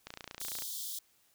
click train, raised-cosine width 0.2 ms, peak -25 dBFS, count 17, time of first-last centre 0.07-0.622 s, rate 29 Hz
white high-pass noise, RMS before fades -40 dBFS, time 0.4-0.99 s, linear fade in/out 5 ms, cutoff 3200 Hz, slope 96 dB/octave
effects white hiss -69 dBFS RMS until 1.34 s

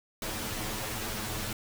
pink noise with comb filter, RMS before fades -35 dBFS, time 0.22-1.53 s, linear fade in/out 2 ms, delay 9.3 ms, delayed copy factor +1, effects none

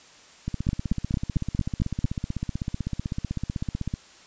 two click trains, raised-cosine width 5 ms, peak -15 / -10 dBFS, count 56 / 7, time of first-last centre 0.48-3.939 / 0.69-2.044 s, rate 15.9 / 4.43 Hz, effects white hiss -51 dBFS RMS until 4.26 s + resampled to 16000 Hz

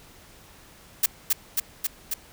blue noise with echo, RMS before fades -19 dBFS, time 1.03-1.06 s, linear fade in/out 5 ms, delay 270 ms, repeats 4, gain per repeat -2 dB, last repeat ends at 2.14 s, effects pink hiss -51 dBFS RMS until 2.32 s

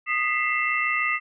sine tone cluster, 1238 / 1980 / 2106 / 2674 Hz, D#6 / B6 / C7 / E7, -9 / +4 / +11 / +24 cents, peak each -27 dBFS, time 0.06-1.2 s, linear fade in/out 50 ms, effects none

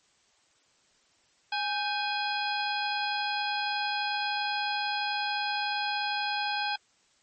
harmonic tone with a mistuned harmonic, 829 Hz, G#5, 3 cents flat, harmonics 1 / 2 / 3 / 4 / 5 / 6, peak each -31 / -34 / -36 / -37 / -38 / -39 dBFS, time 1.52-6.76 s, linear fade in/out 5 ms, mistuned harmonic 2, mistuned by -110 cents, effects white hiss -66 dBFS RMS until 7.22 s + MP3 32 kbps

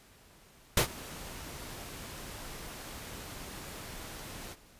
pink noise with ADSR envelope, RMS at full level -22 dBFS, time 0.77-4.56 s, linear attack 4 ms, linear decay 93 ms, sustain -22 dB, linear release 42 ms, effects pink hiss -59 dBFS RMS until 4.79 s + resampled to 32000 Hz

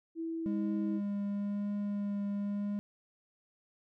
sine tone with pitch glide, 328 to 321.4 Hz, E4 to E4, -9 to -44 cents, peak -34 dBFS, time 0.15-1.01 s, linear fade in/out 50 ms, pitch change -35 cents, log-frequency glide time 0.41-0.52 s
triangle tone with vibrato, 203.3 Hz, G#3, 37 cents flat, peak -30 dBFS, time 0.46-2.79 s, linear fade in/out 0 ms, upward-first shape triangle, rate 0.97 Hz, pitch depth 13 cents each way
effects none

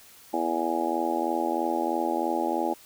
harmonic tone, 83.1 Hz, E2, 15 cents sharp, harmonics 3 / 4 / 5 / 6 / 7 / 8 / 9 / 10, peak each -34 / -29 / -37 / -37 / -33 / -37 / -34 / -29 dBFS, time 0.33-2.74 s, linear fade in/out 10 ms, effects white hiss -52 dBFS RMS until 2.85 s

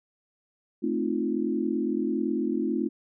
sine chord, F dominant seventh, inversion first, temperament equal, 220 / 261.6 / 311.1 / 349.2 Hz, A3 / C4 / Eb4 / F4, 0 / 0 / 0 / 0 cents, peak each -30 dBFS, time 0.82-2.89 s, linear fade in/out 20 ms, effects none

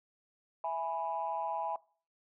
sine chord, E major, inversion none, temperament equal, 659.3 / 830.6 / 987.8 Hz, E5 / G#5 / B5, 0 / 0 / 0 cents, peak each -37 / -35 / -37 dBFS, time 0.64-1.76 s, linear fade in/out 2 ms, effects noise-tail reverb RT60 0.4 s tail -21 dB re dry + tanh soft clip ceiling -24 dBFS

